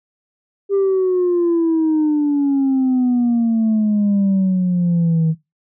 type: exponential sweep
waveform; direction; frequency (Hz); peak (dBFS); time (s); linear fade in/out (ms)
sine; down; 400 to 158; -11; 0.69-5.35; 50
effects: noise-tail reverb RT60 0.2 s tail -18 dB re dry + tanh soft clip ceiling -11 dBFS